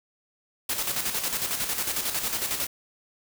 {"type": "noise with tremolo", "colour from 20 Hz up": "white", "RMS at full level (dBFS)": -27, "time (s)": [0.69, 2.67], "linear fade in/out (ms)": 5, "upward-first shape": "square", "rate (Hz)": 11, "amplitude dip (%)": 50, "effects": []}